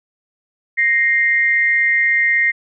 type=tone pair together; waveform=sine; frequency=1864.7 / 2101 Hz; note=A#6 / C7; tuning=0 / +7 cents; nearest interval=major second; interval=207 cents; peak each=-15 dBFS; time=0.77-2.52 s; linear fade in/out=20 ms; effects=none